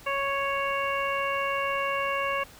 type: harmonic tone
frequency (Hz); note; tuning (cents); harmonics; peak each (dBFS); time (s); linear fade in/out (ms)
554.4; C#5; 0; 1 / 2 / 3 / 4 / 5; -31 / -29 / -35 / -34 / -34; 0.06-2.44; 10
effects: pink hiss -50 dBFS RMS until 2.59 s